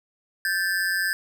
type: ring-modulated tone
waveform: square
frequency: 1656 Hz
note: G#6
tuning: 5 cents flat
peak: -20 dBFS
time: 0.45-1.13 s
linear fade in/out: 0 ms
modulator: 91.8 Hz
effects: none